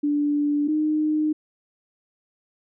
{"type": "tone pair in turn", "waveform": "sine", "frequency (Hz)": [292.2, 306.5], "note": ["D4", "D#4"], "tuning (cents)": [-9, -26], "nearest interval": "minor second", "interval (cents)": 83, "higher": "second", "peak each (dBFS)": -19, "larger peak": "neither", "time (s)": [[0.03, 0.68], [0.68, 1.33]], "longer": "neither", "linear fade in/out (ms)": 10, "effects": []}